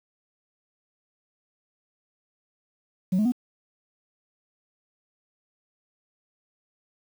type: tone with pitch steps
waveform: sine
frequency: 185 / 213.7 / 246.9 Hz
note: F#3 / G#3 / B3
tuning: 0 / +50 / 0 cents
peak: -17 dBFS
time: 3.12-3.321 s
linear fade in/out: 10 ms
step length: 67 ms
effects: tanh soft clip ceiling -18 dBFS + 8-bit